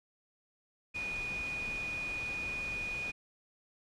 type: tone in noise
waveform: sine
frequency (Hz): 2465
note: D#7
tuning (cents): -17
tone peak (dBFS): -35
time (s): 0.94-3.12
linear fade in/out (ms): 20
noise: pink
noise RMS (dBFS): -45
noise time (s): 0.94-3.12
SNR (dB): +7
effects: low-pass 6000 Hz 12 dB/octave